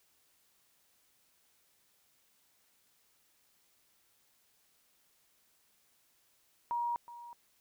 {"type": "tone with echo", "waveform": "sine", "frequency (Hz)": 950, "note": "A#5", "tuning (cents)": 33, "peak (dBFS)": -31, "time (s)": [6.71, 6.96], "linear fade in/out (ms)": 0, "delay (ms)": 370, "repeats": 1, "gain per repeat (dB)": -15, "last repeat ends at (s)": 7.33, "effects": ["white hiss -71 dBFS RMS until 7.6 s"]}